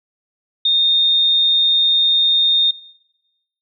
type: tone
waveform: sine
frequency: 3665 Hz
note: A#7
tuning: 30 cents flat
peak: -12 dBFS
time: 0.65-2.71 s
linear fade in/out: 5 ms
effects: noise-tail reverb RT60 1.0 s tail -22 dB re dry